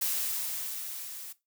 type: noise with level ramp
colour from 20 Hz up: blue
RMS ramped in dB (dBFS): -29 to -43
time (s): 0.01-1.33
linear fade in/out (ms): 10
effects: noise-tail reverb RT60 0.2 s tail -17 dB re dry